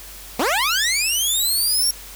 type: linear sweep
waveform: 15% pulse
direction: up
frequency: 209.3 to 5620 Hz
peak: -11 dBFS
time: 0.39-1.91 s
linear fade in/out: 5 ms
effects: added 47 Hz sine -42 dBFS peak until 2.15 s + white hiss -39 dBFS RMS until 2.15 s